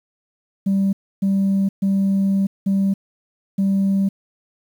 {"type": "tone bursts at uneven times", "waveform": "sine", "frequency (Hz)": 195.3, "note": "G3", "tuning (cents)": -6, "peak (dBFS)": -13, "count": 5, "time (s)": [[0.66, 0.93], [1.22, 1.69], [1.82, 2.47], [2.66, 2.94], [3.58, 4.09]], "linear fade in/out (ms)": 10, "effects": ["tanh soft clip ceiling -13 dBFS", "8-bit"]}